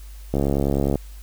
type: click train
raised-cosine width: 2 ms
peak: -8 dBFS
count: 44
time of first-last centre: 0.34-0.956 s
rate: 69.8 Hz
effects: added 50 Hz sine -36 dBFS peak until 1.22 s + white hiss -51 dBFS RMS until 1.22 s